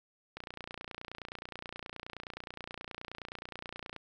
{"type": "click train", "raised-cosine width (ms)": 0.3, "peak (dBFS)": -25, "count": 107, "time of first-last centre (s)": [0.37, 3.963], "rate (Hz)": 29.5, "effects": []}